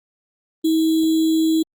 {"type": "tone with sample-and-hold", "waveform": "sine", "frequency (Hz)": 320.4, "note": "E4", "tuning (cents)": -49, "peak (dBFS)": -14, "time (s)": [0.64, 1.63], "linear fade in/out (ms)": 10, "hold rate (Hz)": 3675, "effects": ["Opus 24 kbps"]}